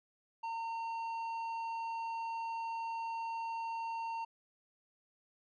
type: tone with tanh clipping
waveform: sine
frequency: 913 Hz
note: A#5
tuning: 36 cents flat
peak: -38 dBFS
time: 0.43-4.25 s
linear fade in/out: 10 ms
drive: 8 dB
effects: none